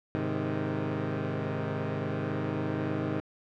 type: chord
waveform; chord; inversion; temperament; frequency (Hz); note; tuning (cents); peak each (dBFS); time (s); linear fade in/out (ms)
15% pulse; Ab major; none; equal with one note detuned; 103.83 / 132.03 / 155.56; Ab2 / C3 / Eb3; 0 / +16 / 0; -28 / -28 / -27; 0.15-3.2; 0
effects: low-pass 2000 Hz 12 dB/octave